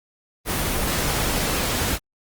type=noise; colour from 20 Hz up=pink; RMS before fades=-23 dBFS; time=0.45-1.99 s; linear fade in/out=50 ms; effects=Opus 24 kbps